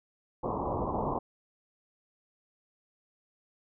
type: low-pass noise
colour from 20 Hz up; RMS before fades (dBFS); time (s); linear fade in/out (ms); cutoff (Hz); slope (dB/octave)
white; -32; 0.43-1.19; 10; 1100; 96
effects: none